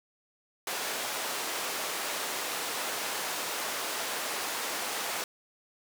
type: band-pass noise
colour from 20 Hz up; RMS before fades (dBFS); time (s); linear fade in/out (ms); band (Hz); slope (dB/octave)
pink; -34; 0.67-5.24; 2; 520 to 16000; 12
effects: none